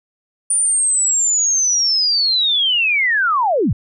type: linear sweep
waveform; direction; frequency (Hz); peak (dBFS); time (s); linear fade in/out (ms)
sine; down; 9397 to 69.3; -13; 0.5-3.73; 5
effects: none